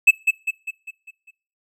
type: tone with echo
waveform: triangle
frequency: 2609 Hz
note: E7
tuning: 18 cents flat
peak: -5 dBFS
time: 0.07-0.11 s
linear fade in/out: 10 ms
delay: 200 ms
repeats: 6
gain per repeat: -6 dB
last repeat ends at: 1.31 s
effects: noise-tail reverb RT60 0.4 s tail -20 dB re dry